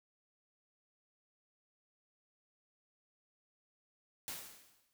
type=noise with exponential decay; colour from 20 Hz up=white; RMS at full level=-41 dBFS; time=4.28-4.93 s; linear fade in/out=0 ms; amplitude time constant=140 ms; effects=none